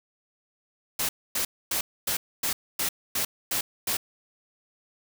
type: noise bursts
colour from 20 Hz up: white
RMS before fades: -27 dBFS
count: 9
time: 0.99-3.97 s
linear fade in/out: 5 ms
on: 100 ms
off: 260 ms
effects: none